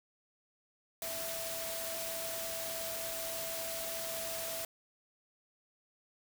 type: tone in noise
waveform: sine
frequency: 659.3 Hz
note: E5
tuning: in tune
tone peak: -42 dBFS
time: 1.02-4.65 s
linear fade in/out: 2 ms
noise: white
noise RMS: -40 dBFS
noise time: 1.02-4.65 s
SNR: -5 dB
effects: none